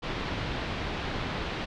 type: low-pass noise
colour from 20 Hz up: pink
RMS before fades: -33 dBFS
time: 0.02-1.66 s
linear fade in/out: 20 ms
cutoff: 4000 Hz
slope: 24 dB/octave
effects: none